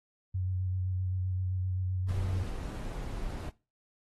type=tone with vibrato; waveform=sine; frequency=92.5 Hz; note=F#2; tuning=in tune; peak=-29 dBFS; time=0.34-2.44 s; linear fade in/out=10 ms; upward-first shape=square; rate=7.7 Hz; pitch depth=17 cents each way
type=noise; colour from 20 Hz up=brown; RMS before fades=-37 dBFS; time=2.08-3.5 s; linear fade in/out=10 ms
effects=noise-tail reverb RT60 0.3 s tail -20 dB re dry + AAC 32 kbps